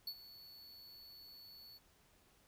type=tone with ADSR envelope; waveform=square; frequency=4435 Hz; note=C#8; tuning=in tune; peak=-39 dBFS; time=0.07-1.79 s; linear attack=4 ms; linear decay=63 ms; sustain=-16 dB; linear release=27 ms; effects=pink hiss -70 dBFS RMS until 2.47 s